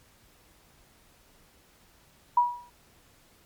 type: tone with exponential decay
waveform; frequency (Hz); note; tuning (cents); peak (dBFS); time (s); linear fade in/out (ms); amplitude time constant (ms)
sine; 968; B5; -35; -15; 2.37-2.7; 5; 70
effects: pink hiss -60 dBFS RMS until 3.45 s + MP3 96 kbps